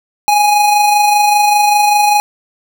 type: tone with amplitude modulation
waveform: square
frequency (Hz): 830.6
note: G#5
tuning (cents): 0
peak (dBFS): -7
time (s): 0.28-2.2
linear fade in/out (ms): 0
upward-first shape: sine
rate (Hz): 25.1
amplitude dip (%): 35
effects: none